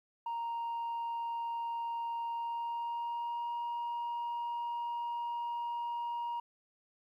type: tone with pitch glide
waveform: sine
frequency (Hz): 932.3 to 946.4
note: A#5 to A#5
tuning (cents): 0 to +26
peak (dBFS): -32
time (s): 0.26-6.4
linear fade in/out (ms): 5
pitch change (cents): +26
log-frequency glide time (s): 2.31-3.51
effects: tanh soft clip ceiling -33 dBFS + 12-bit